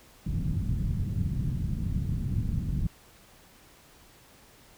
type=low-pass noise; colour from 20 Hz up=white; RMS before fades=-29 dBFS; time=0.26-2.87 s; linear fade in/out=5 ms; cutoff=170 Hz; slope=24 dB/octave; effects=pink hiss -56 dBFS RMS until 4.77 s